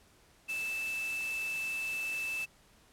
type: tone in noise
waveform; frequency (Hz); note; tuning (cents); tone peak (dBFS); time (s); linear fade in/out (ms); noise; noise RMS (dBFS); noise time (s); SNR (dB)
sine; 2637; E7; 0; -33; 0.48-2.46; 20; white; -45; 0.48-2.46; +9
effects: pink hiss -63 dBFS RMS until 2.92 s + low-pass 12000 Hz 12 dB/octave